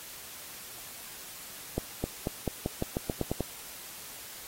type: accelerating click train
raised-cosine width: 2 ms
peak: -15 dBFS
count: 11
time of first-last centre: 1.78-3.407 s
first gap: 260 ms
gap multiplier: 0.89
effects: white hiss -45 dBFS RMS until 4.47 s + AAC 48 kbps